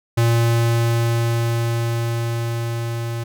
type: tone with level ramp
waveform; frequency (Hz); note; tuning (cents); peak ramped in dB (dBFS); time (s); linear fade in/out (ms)
square; 116.54; A#2; 0; -14 to -24; 0.17-3.24; 10
effects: none